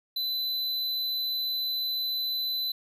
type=tone; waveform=square; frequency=4013 Hz; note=B7; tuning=27 cents sharp; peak=-28 dBFS; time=0.16-2.72 s; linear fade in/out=5 ms; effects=none